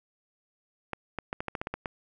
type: clicks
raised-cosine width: 0.5 ms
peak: -17 dBFS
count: 10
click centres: 0.933 / 1.187 / 1.329 / 1.405 / 1.483 / 1.552 / 1.615 / 1.671 / 1.74 / 1.858 s
effects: none

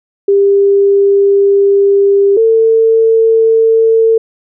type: tone pair in turn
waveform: sine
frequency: 398.4 / 449.4 Hz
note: G4 / A4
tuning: +28 / +37 cents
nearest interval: major second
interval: 209 cents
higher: second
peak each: -5 dBFS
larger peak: neither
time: 0.28-2.37 / 2.37-4.18 s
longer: first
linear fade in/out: 5 ms
effects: none

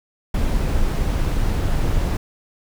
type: noise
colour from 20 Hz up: brown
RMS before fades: -19 dBFS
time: 0.34-2.17 s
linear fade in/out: 5 ms
effects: none

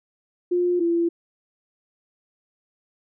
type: tone pair in turn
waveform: sine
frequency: 354.3 / 339.3 Hz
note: F4 / F4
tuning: +25 / -50 cents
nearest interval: minor second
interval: 75 cents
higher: first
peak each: -18 dBFS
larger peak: neither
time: 0.51-0.8 / 0.8-1.09 s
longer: neither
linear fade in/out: 10 ms
effects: none

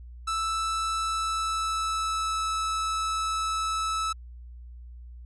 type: tone with pitch glide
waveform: 45% pulse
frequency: 1318.5 to 1306.4 Hz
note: E6 to E6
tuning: 0 to -16 cents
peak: -26 dBFS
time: 0.27-4.13 s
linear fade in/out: 10 ms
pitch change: -16 cents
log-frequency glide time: 0.98-2.46 s
effects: added 60 Hz sine -41 dBFS peak until 5.25 s + resampled to 24000 Hz

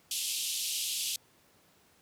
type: band-pass noise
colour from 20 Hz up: pink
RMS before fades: -34 dBFS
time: 0.11-1.16 s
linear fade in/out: 2 ms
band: 2800 to 13000 Hz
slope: 48 dB/octave
effects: pink hiss -64 dBFS RMS until 2.01 s + high-pass 100 Hz 12 dB/octave

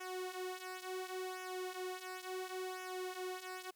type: tone with flanger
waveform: sawtooth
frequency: 370 Hz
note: F#4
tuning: in tune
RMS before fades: -44 dBFS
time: 0-3.71 s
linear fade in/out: 10 ms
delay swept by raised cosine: 0.23 to 5.73 ms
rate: 0.71 Hz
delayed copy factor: -0.75
effects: white hiss -75 dBFS RMS until 3.75 s

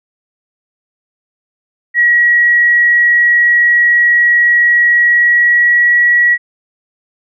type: tone with pitch glide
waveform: sine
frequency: 1913 to 1925.2 Hz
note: A#6 to B6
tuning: +44 to -45 cents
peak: -6 dBFS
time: 1.94-6.38 s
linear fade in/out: 50 ms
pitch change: +11 cents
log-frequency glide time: 5.02-5.98 s
effects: none

